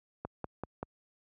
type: click train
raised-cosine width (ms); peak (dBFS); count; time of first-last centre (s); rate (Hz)
1; -22; 4; 0.25-0.829; 5.18
effects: high-pass 60 Hz 12 dB/octave